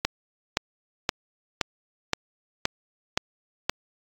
click train, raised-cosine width 0.2 ms, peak -4 dBFS, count 8, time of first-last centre 0.05-3.696 s, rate 1.92 Hz, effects AAC 64 kbps

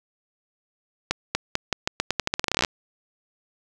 accelerating click train, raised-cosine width 0.2 ms, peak -4 dBFS, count 21, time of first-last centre 1.11-2.648 s, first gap 240 ms, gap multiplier 0.85, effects none

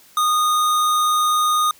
square tone, 1232 Hz, D#6, 17 cents flat, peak -16 dBFS, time 0.17-1.71 s, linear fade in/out 2 ms, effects white hiss -50 dBFS RMS until 1.79 s

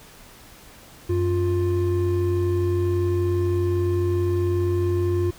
triangle tone pair together, 93.18 / 351.8 Hz, F#2 / F4, +13 / +13 cents, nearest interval octave + major seventh, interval 2300 cents, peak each -20 dBFS, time 1.09-5.31 s, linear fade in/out 10 ms, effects pink hiss -47 dBFS RMS until 5.38 s

